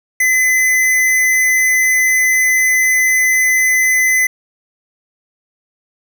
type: tone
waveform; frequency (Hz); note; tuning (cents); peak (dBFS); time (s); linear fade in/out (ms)
square; 2026; B6; +44; -11; 0.2-4.27; 5
effects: none